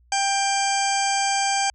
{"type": "harmonic tone", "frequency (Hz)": 791, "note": "G5", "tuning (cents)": 15, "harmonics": [1, 2, 3, 4, 6, 7, 8, 9, 10], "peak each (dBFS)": [-22, -30, -29, -32, -30, -38, -29, -39, -31], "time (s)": [0.12, 1.7], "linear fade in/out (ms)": 2, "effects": ["added 60 Hz sine -54 dBFS peak until 1.74 s"]}